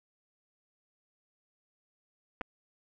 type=clicks; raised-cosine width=0.5 ms; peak=-21 dBFS; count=2; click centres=2.411 / 2.415 s; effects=none